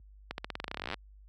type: accelerating click train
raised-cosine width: 0.3 ms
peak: -19 dBFS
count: 22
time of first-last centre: 0.31-0.942 s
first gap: 71 ms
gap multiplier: 0.9
effects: added 50 Hz sine -43 dBFS peak until 1.28 s + high-pass 80 Hz 12 dB/octave